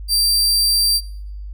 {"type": "tone", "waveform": "sawtooth", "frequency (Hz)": 4699, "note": "D8", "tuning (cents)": 0, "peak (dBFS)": -11, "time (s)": [0.08, 1.01], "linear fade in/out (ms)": 50, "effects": ["noise-tail reverb RT60 0.7 s tail -23 dB re dry", "added 50 Hz sine -28 dBFS peak until 1.53 s"]}